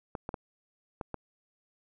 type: clicks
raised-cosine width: 1 ms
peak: -21 dBFS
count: 5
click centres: 0.152 / 0.291 / 0.342 / 1.012 / 1.143 s
effects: none